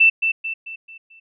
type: tone with echo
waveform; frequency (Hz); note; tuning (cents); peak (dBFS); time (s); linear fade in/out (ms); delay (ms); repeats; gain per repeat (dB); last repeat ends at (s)
sine; 2666; E7; +19; -9; 0-0.1; 10; 220; 5; -7; 1.2
effects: none